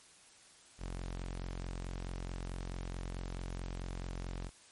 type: tone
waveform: sawtooth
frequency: 44.6 Hz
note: F1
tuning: 37 cents sharp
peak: -35 dBFS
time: 0.78-4.51 s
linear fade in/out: 50 ms
effects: white hiss -60 dBFS RMS until 4.71 s + MP3 48 kbps